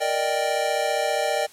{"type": "chord", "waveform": "square", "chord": "Eb major seventh", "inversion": "second", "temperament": "equal", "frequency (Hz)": [466.2, 587.3, 622.3, 784], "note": ["Bb4", "D5", "Eb5", "G5"], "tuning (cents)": [0, 0, 0, 0], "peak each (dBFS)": [-31, -27, -28, -27], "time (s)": [0, 1.47], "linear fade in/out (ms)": 20, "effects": ["white hiss -49 dBFS RMS until 1.52 s", "low-pass 11000 Hz 12 dB/octave"]}